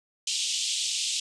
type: band-pass noise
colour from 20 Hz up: pink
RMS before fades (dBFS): -29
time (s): 0.27-1.2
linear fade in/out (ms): 5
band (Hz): 2800 to 8500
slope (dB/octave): 48
effects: none